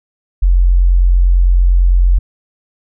sine tone, 44.45 Hz, F1, 31 cents sharp, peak -6 dBFS, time 0.42-2.19 s, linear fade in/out 10 ms, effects none

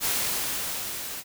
white noise with level ramp, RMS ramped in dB -25 to -36 dBFS, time 0-1.24 s, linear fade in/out 50 ms, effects none

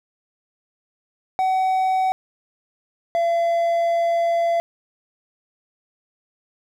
triangle tone pair in turn, 754 / 678.4 Hz, F#5 / E5, +32 / +50 cents, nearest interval major second, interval 182 cents, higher first, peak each -15 dBFS, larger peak neither, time 1.39-2.12 / 3.15-4.6 s, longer second, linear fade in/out 0 ms, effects none

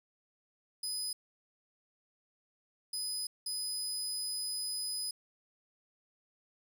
25% pulse tone bursts at uneven times, 5000 Hz, D#8, 8 cents sharp, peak -30 dBFS, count 3, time 0.83-1.13 / 2.93-3.27 / 3.46-5.11 s, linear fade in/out 5 ms, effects 12-bit

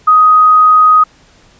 sine tone, 1252 Hz, D#6, 10 cents sharp, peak -3 dBFS, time 0.07-1.04 s, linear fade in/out 10 ms, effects pink hiss -46 dBFS RMS until 1.59 s + resampled to 16000 Hz

